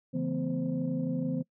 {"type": "tone cluster", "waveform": "sine", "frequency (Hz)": [143.1, 169.6, 220.5, 252.5, 521], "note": ["D3", "E3", "A3", "B3", "C5"], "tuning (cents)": [-45, 50, 4, 39, -7], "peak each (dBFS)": [-36, -33, -38, -31, -39], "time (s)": [0.13, 1.43], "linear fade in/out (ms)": 20, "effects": ["noise-tail reverb RT60 0.1 s tail -24 dB re dry", "tanh soft clip ceiling -19 dBFS"]}